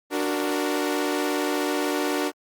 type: chord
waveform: sawtooth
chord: D augmented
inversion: none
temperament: equal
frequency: 293.7 / 370 / 466.2 Hz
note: D4 / F#4 / A#4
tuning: 0 / 0 / 0 cents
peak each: -22 / -24 / -26 dBFS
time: 0.1-2.32 s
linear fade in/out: 50 ms
effects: Opus 24 kbps